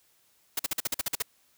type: noise bursts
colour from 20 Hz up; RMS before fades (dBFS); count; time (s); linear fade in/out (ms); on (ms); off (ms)
white; -28; 10; 0.57-1.223; 5; 23; 47
effects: white hiss -66 dBFS RMS until 1.57 s